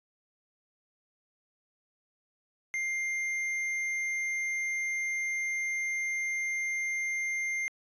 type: tone with tanh clipping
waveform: sine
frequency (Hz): 2100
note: C7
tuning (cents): +6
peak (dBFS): -31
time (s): 2.74-7.68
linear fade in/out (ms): 0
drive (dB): 9
effects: resampled to 22050 Hz